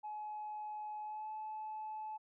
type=tone with pitch glide; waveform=sine; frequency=848 to 863.3 Hz; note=G#5 to A5; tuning=+36 to -33 cents; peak=-40 dBFS; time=0.03-2.18 s; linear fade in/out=20 ms; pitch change=+31 cents; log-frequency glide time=1.02-1.29 s; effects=tanh soft clip ceiling -37 dBFS